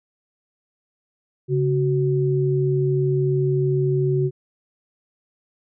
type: tone pair together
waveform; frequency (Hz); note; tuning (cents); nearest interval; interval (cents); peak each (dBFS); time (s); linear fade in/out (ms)
sine; 138.59 / 372.1; C#3 / F#4; 0 / +10; octave + perfect fourth; 1710; -19 / -21; 1.48-4.31; 50
effects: none